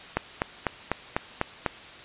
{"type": "click train", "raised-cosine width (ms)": 0.5, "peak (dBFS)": -8, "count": 7, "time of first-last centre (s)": [0.17, 1.663], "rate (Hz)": 4.02, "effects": ["white hiss -44 dBFS RMS until 2.04 s", "resampled to 8000 Hz"]}